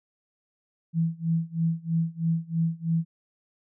sine tone with tremolo, 164.81 Hz, E3, in tune, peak -20 dBFS, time 0.93-3.05 s, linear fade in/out 50 ms, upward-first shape sine, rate 3.1 Hz, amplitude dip 95%, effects none

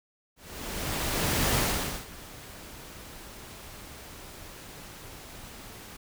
pink noise with ADSR envelope, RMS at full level -25 dBFS, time 0.36-5.97 s, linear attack 1200 ms, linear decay 490 ms, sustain -20 dB, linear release 9 ms, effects none

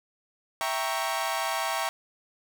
sawtooth chord, E diminished seventh, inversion none, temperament equal, 659.3 / 784 / 932.3 / 1108.7 Hz, E5 / G5 / Bb5 / Db6, 0 / 0 / 0 / 0 cents, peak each -29 dBFS, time 0.61-1.89 s, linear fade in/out 0 ms, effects none

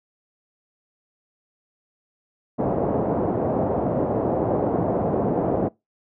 white low-pass noise, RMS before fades -22 dBFS, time 2.58-5.69 s, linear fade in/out 20 ms, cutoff 670 Hz, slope 24 dB/octave, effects noise-tail reverb RT60 0.2 s tail -23 dB re dry + high-pass 100 Hz 12 dB/octave

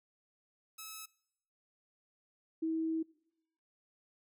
5% pulse / sine tone pair in turn, 1294 / 322.5 Hz, E6 / E4, -32 / -38 cents, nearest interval 2 octaves, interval 2406 cents, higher first, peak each -33 / -31 dBFS, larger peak second, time 0.78-1.06 / 2.62-3.03 s, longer second, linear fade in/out 10 ms, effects noise-tail reverb RT60 0.8 s tail -24 dB re dry

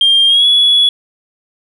sine tone with pitch glide, 3200 to 3386 Hz, G7 to G#7, +35 to +33 cents, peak -5 dBFS, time 0.01-0.89 s, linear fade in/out 2 ms, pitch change +98 cents, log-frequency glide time 0.27-0.46 s, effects tanh soft clip ceiling -3 dBFS

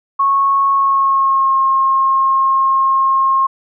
sine tone with pitch glide, 1100 to 1073 Hz, C#6 to C6, -14 to +43 cents, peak -10 dBFS, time 0.19-3.47 s, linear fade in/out 10 ms, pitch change -43 cents, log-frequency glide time 0.71-1.59 s, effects none

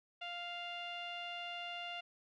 sawtooth tone with low-pass filter, 698.5 Hz, F5, in tune, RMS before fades -44 dBFS, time 0.21-2.01 s, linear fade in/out 10 ms, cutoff 3000 Hz, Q 6.2, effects none

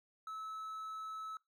triangle tone, 1300 Hz, E6, 24 cents flat, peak -40 dBFS, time 0.27-1.37 s, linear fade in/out 2 ms, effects noise-tail reverb RT60 0.2 s tail -23 dB re dry

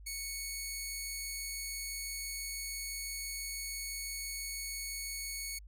10% pulse tone, 2217 Hz, C#7, in tune, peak -29 dBFS, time 0.06-5.59 s, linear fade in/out 10 ms, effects added 50 Hz sine -49 dBFS peak until 5.67 s

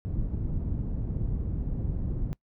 pink low-pass noise, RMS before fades -30 dBFS, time 0.05-2.33 s, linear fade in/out 0 ms, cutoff 180 Hz, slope 12 dB/octave, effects noise-tail reverb RT60 0.1 s tail -23 dB re dry

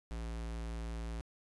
square tone, 56.6 Hz, A1, 50 cents sharp, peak -39 dBFS, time 0.11-1.21 s, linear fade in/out 0 ms, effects resampled to 24000 Hz

